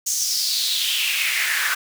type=noise with high-pass filter sweep; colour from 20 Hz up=pink; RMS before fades=-22 dBFS; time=0.06-1.75 s; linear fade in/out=10 ms; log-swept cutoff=6600 to 1500 Hz; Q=4.3; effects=none